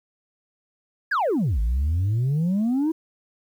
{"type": "exponential two-way sweep", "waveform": "sine", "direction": "down then up", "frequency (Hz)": [1764, 51.91, 330.7], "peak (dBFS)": -17, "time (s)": [1.11, 2.92], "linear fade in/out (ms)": 10, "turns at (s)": 1.6, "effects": ["tanh soft clip ceiling -18 dBFS", "9-bit"]}